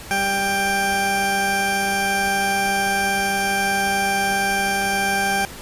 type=tone pair together; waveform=20% pulse; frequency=197.08 / 789 Hz; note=G3 / G5; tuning=+10 / +11 cents; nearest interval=2 octaves; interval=2401 cents; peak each=-22 / -14 dBFS; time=0.11-5.45 s; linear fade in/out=0 ms; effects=pink hiss -37 dBFS RMS until 5.61 s + resampled to 32000 Hz